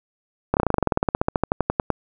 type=slowing click train; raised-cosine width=1 ms; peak=-4 dBFS; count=24; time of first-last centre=0.54-1.903 s; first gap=29 ms; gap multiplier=1.06; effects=none